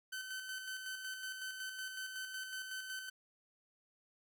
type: tone with tremolo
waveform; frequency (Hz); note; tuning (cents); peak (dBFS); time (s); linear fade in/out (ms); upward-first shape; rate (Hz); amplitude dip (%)
sawtooth; 1527; G6; -46; -37; 0.12-3.1; 10; square; 5.4; 40
effects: none